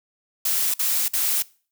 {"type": "noise bursts", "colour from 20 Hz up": "blue", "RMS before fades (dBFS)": -22, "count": 3, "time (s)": [0.45, 1.424], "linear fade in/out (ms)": 5, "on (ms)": 290, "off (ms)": 52, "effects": ["noise-tail reverb RT60 0.4 s tail -22 dB re dry"]}